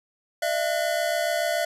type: tone cluster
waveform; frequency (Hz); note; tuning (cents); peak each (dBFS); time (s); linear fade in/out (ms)
square; 608 / 675 / 1468; D#5 / E5 / F#6; -40 / +41 / -14; -28 / -26 / -33; 0.42-1.65; 5
effects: resampled to 32000 Hz